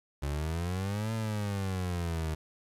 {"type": "exponential two-way sweep", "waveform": "30% pulse", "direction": "up then down", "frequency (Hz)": [69.2, 113.3, 77.4], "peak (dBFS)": -28, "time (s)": [0.22, 2.35], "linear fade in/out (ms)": 10, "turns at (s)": 1.13, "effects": ["resampled to 32000 Hz", "9-bit"]}